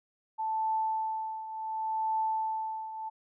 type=tone with tremolo; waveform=sine; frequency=880 Hz; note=A5; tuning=in tune; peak=-26 dBFS; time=0.38-3.1 s; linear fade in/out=20 ms; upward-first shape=triangle; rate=0.69 Hz; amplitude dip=75%; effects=none